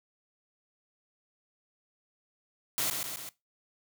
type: noise with echo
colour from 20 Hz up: white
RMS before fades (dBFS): -30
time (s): 2.78-2.9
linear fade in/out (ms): 0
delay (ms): 130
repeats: 3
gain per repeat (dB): -4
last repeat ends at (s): 3.29
effects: noise-tail reverb RT60 0.2 s tail -19 dB re dry + high-pass 60 Hz 12 dB/octave